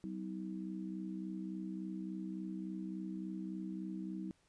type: harmonic tone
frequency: 63.5 Hz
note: B1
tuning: 49 cents sharp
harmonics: 3 / 4 / 5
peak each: -42 / -50 / -44 dBFS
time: 0.04-4.31 s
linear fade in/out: 0 ms
effects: pink hiss -73 dBFS RMS until 4.48 s + resampled to 22050 Hz